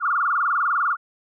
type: tone with vibrato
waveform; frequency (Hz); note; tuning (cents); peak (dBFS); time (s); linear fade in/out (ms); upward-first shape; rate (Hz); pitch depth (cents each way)
sine; 1273; D#6; +39; -18; 0-0.97; 50; sine; 20; 220
effects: none